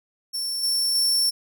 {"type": "tone with level steps", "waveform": "sawtooth", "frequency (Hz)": 5430, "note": "F8", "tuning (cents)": -50, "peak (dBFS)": [-23, -18, -16], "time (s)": [0.33, 1.31], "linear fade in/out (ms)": 20, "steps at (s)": [0.63, 0.95], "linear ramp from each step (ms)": 5, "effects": []}